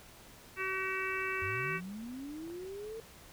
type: harmonic tone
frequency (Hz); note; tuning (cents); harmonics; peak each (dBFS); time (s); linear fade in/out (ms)
380; F#4; +46; 1 / 3 / 4 / 5 / 6 / 7; -40 / -40 / -40 / -40 / -40 / -40; 0.56-1.81; 50
type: linear sweep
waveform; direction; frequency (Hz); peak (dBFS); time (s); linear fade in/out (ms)
sine; up; 85.7 to 456.6; -40; 1.42-3; 0
type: clicks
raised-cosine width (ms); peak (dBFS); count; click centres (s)
1; -40; 2; 2.477 / 2.5
effects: pink hiss -55 dBFS RMS until 3.32 s